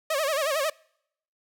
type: tone with vibrato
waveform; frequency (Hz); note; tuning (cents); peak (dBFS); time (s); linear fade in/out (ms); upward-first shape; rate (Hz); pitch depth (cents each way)
sawtooth; 590; D5; +8; -20; 0.1-0.7; 5; sine; 11; 160
effects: noise-tail reverb RT60 0.7 s tail -25 dB re dry